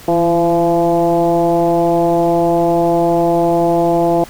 sine tone with frequency modulation, 510 Hz, C5, 44 cents flat, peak -10 dBFS, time 0.08-4.24 s, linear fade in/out 2 ms, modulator 172 Hz, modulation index 1.7, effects pink hiss -37 dBFS RMS until 4.29 s

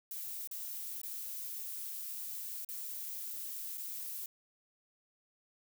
violet noise with dropouts, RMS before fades -42 dBFS, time 0.11-4.26 s, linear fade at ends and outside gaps 2 ms, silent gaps 0.474-0.512 / 1.016-1.033 / 2.648-2.688 / 3.774-3.779 s, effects none

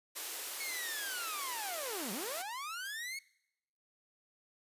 white high-pass noise, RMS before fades -41 dBFS, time 0.15-2.43 s, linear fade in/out 20 ms, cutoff 300 Hz, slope 48 dB/octave
sawtooth linear two-way sweep, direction down then up, 2217 to 176.1 to 2217 Hz, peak -36 dBFS, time 0.6-3.19 s, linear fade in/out 5 ms, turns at 2.12 s
violet noise with exponential decay, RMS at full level -47 dBFS, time 2.85-3.19 s, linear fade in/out 1 ms, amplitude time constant 73 ms
effects noise-tail reverb RT60 0.8 s tail -22 dB re dry + resampled to 32000 Hz

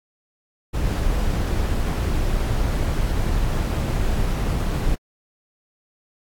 brown noise, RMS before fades -21 dBFS, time 0.73-4.96 s, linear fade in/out 20 ms, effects AAC 64 kbps

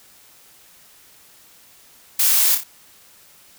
blue noise with echo, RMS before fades -17 dBFS, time 2.19-2.55 s, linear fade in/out 5 ms, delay 29 ms, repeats 3, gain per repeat -6 dB, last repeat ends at 2.637 s, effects white hiss -50 dBFS RMS until 3.58 s

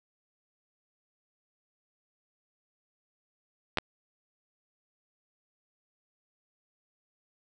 clicks, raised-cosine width 0.3 ms, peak -11 dBFS, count 2, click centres 3.773 / 3.785 s, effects none

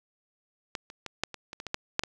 clicks, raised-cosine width 0.2 ms, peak -15 / -27 / -19 / -9 / -22 / -22 / -21 / -19 / -11 / -7 / -14 dBFS, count 11, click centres 0.752 / 0.901 / 1.063 / 1.236 / 1.343 / 1.531 / 1.601 / 1.667 / 1.744 / 1.994 / 2.036 s, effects none

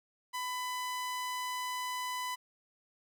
sawtooth tone, 1000 Hz, B5, 21 cents sharp, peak -31 dBFS, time 0.33-2.36 s, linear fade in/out 20 ms, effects none

